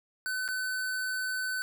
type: tone with dropouts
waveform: square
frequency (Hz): 1513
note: F#6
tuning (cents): +38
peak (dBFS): -31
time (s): 0.26-1.62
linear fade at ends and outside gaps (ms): 0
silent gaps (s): 0.479-0.487
effects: none